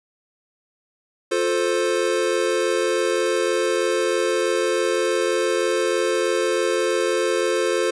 square chord, F major, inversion none, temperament equal with one note detuned, 353.9 / 440 / 523.3 Hz, F4 / A4 / C5, +23 / 0 / 0 cents, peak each -24 dBFS, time 1.31-7.91 s, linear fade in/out 10 ms, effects resampled to 24000 Hz

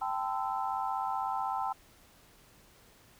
sine chord, A minor seventh, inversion third, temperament equal with one note detuned, 784 / 880 / 1025 / 1318.5 Hz, G5 / A5 / C6 / E6, 0 / 0 / -36 / 0 cents, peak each -34 / -36 / -37 / -39 dBFS, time 0.01-1.73 s, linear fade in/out 10 ms, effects pink hiss -60 dBFS RMS until 3.19 s

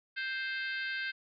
harmonic tone, 524 Hz, C5, 2 cents sharp, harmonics 3 / 4 / 5 / 6 / 7 / 8 / 9, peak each -35 / -42 / -43 / -47 / -48 / -49 / -49 dBFS, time 0.16-1.12 s, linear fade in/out 20 ms, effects none

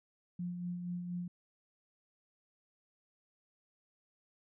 sine tone with tremolo, 176.6 Hz, F3, 20 cents sharp, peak -35 dBFS, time 0.39-1.28 s, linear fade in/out 5 ms, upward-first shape sine, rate 4.2 Hz, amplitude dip 40%, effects none

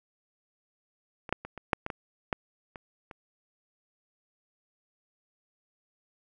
clicks, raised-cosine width 0.5 ms, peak -25 / -10 / -24 / -25 / -8 / -18 / -19 / -12 / -26 / -28 dBFS, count 10, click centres 1.292 / 1.326 / 1.45 / 1.577 / 1.732 / 1.864 / 1.902 / 2.328 / 2.758 / 3.112 s, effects none

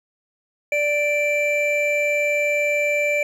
triangle tone pair together, 586.5 / 2346 Hz, D5 / D7, -2 / -2 cents, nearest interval 2 octaves, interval 2400 cents, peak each -19 dBFS, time 0.72-3.23 s, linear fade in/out 2 ms, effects none

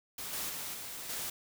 white noise with level steps, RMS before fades -41 / -37 / -40 / -43 / -38 dBFS, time 0.18-1.3 s, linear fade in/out 5 ms, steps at 0.33 / 0.49 / 0.74 / 1.09 s, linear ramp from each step 5 ms, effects none

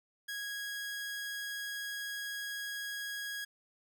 sawtooth tone, 1652 Hz, G#6, 10 cents flat, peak -34 dBFS, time 0.28-3.45 s, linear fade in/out 10 ms, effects none

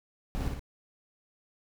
brown noise with echo, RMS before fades -33 dBFS, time 0.35-0.48 s, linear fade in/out 0 ms, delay 57 ms, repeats 2, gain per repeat -3 dB, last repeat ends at 0.594 s, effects none

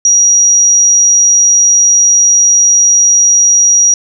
sine tone, 5750 Hz, F8, 50 cents sharp, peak -4 dBFS, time 0.05-3.94 s, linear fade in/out 2 ms, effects none

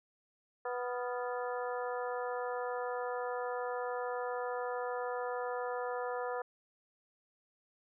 harmonic tone with a mistuned harmonic, 246.9 Hz, B3, in tune, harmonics 2 / 3 / 4 / 5 / 6 / 7, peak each -37 / -41 / -43 / -45 / -47 / -48 dBFS, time 0.65-6.42 s, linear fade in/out 5 ms, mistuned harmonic 6, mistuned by -100 cents, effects none

